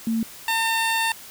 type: tone pair in turn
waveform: sine / 15% pulse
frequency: 226.1 / 904.4 Hz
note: A3 / A5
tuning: +47 / +47 cents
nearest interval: 2 octaves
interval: 2400 cents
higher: second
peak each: -20 / -14 dBFS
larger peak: second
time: 0.07-0.23 / 0.48-1.12 s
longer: second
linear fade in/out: 2 ms
effects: white hiss -42 dBFS RMS until 1.3 s

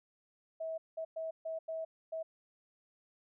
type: tone bursts at uneven times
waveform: sine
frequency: 646 Hz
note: E5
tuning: 35 cents flat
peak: -36 dBFS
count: 6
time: 0.6-0.78 / 0.97-1.05 / 1.16-1.31 / 1.45-1.59 / 1.68-1.85 / 2.12-2.23 s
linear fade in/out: 10 ms
effects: none

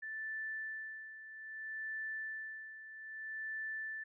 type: tone with tremolo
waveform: sine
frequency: 1760 Hz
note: A6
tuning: in tune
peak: -38 dBFS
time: 0.02-4.04 s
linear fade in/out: 10 ms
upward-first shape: sine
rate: 0.62 Hz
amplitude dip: 70%
effects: none

